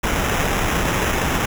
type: noise with sample-and-hold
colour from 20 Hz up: pink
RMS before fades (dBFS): -20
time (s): 0.03-1.46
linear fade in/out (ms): 10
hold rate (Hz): 4410
effects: none